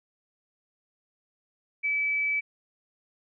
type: tone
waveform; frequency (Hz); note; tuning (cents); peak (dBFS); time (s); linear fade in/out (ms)
sine; 2300; D7; -37; -24; 1.83-2.41; 20
effects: none